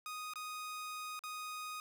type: tone with dropouts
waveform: sawtooth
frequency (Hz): 1244.5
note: D#6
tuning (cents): 0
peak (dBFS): -38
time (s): 0.06-1.8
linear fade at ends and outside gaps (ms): 1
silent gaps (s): 0.336-0.357 / 1.192-1.237
effects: 13-bit